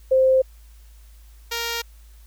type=tone pair in turn; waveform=sine / 5% pulse; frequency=523.3 / 466.2 Hz; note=C5 / A#4; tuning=0 / 0 cents; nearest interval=major second; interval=200 cents; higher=first; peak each=-13 dBFS; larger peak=neither; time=0.11-0.42 / 1.51-1.82 s; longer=neither; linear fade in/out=10 ms; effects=added 54 Hz sine -44 dBFS peak until 2.26 s + white hiss -58 dBFS RMS until 2.26 s